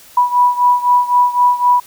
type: beating tone pair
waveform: sine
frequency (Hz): 980 / 983.9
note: B5 / B5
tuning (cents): -14 / -7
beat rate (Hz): 3.9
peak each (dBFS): -11 / -14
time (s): 0.17-1.8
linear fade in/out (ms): 5
effects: white hiss -42 dBFS RMS until 1.86 s